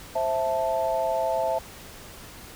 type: chord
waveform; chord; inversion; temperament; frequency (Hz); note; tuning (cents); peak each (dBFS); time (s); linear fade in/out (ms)
sine; A minor; first; just; 528 / 660 / 880; C5 / E5 / A5; +16 / +2 / 0; -29 / -25 / -28; 0.15-1.59; 10
effects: pink hiss -44 dBFS RMS until 2.55 s